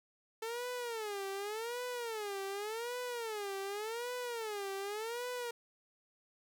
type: tone with vibrato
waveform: sawtooth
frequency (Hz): 440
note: A4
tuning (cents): 0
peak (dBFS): -34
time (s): 0.42-5.51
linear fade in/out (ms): 5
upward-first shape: sine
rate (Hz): 0.87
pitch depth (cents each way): 210
effects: none